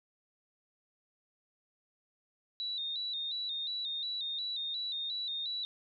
sine tone with vibrato, 3800 Hz, A#7, 33 cents sharp, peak -34 dBFS, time 2.6-5.65 s, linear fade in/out 0 ms, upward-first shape square, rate 2.8 Hz, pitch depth 59 cents each way, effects none

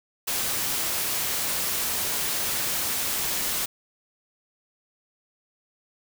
white noise, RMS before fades -27 dBFS, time 0.27-3.66 s, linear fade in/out 10 ms, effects none

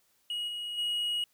triangle tone with level steps, 2897 Hz, F#7, 37 cents flat, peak -30 / -33 / -27 dBFS, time 0.3-1.24 s, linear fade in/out 2 ms, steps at 0.47 / 0.77 s, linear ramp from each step 20 ms, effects white hiss -70 dBFS RMS until 1.33 s

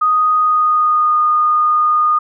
sine tone with pitch glide, 1244.5 to 1225.9 Hz, D#6 to D#6, 0 to -26 cents, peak -10 dBFS, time 0.01-2.19 s, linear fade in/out 10 ms, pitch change -26 cents, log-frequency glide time 0.36-1.19 s, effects none

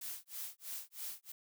blue noise with tremolo, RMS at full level -42 dBFS, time 0.01-1.32 s, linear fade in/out 5 ms, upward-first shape sine, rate 3.1 Hz, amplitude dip 100%, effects none

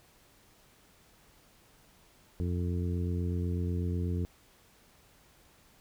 harmonic tone, 88.1 Hz, F2, 16 cents sharp, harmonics 1 / 2 / 3 / 4 / 5, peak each -30 / -36 / -40 / -42 / -44 dBFS, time 2.4-4.25 s, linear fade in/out 0 ms, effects pink hiss -62 dBFS RMS until 5.8 s

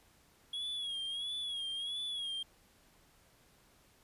triangle tone with vibrato, 3322 Hz, G#7, in tune, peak -35 dBFS, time 0.53-2.43 s, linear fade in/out 5 ms, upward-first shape sine, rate 1.5 Hz, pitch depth 75 cents each way, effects pink hiss -66 dBFS RMS until 4.03 s + resampled to 32000 Hz

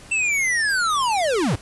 square linear sweep, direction down, 2700 to 77.6 Hz, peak -19 dBFS, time 0.11-1.56 s, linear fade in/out 10 ms, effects pink hiss -44 dBFS RMS until 1.61 s + resampled to 24000 Hz

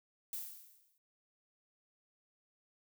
violet noise with exponential decay, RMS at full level -39 dBFS, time 0.33-0.98 s, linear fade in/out 1 ms, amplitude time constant 140 ms, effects none

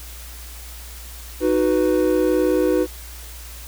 triangle chord, B major, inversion first, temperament equal, 311.1 / 370 / 493.9 Hz, D#4 / F#4 / B4, 0 / 0 / 0 cents, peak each -18 dBFS, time 1.4-2.87 s, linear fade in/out 50 ms, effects added 59 Hz sine -36 dBFS peak until 3.67 s + white hiss -40 dBFS RMS until 3.67 s

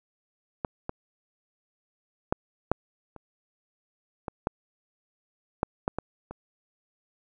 clicks, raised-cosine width 1 ms, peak -14 / -17 / -9 / -7 / -29 / -18 / -11 / -9 / -11 / -15 / -24 dBFS, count 11, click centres 0.648 / 0.894 / 2.325 / 2.716 / 3.163 / 4.282 / 4.471 / 5.631 / 5.879 / 5.986 / 6.31 s, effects none

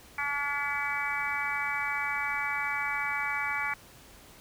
harmonic tone, 285.7 Hz, D4, 48 cents flat, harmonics 3 / 4 / 5 / 6 / 7 / 8, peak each -37 / -37 / -36 / -38 / -35 / -33 dBFS, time 0.18-3.74 s, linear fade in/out 5 ms, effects pink hiss -53 dBFS RMS until 4.4 s

